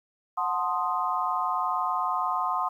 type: chord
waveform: sine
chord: F# diminished seventh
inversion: none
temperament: equal with one note detuned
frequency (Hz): 731.5 / 880 / 1046.5 / 1244.5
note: F#5 / A5 / C6 / Eb6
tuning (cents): -20 / 0 / 0 / 0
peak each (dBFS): -31 / -33 / -28 / -30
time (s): 0.37-2.69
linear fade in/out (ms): 10
effects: 10-bit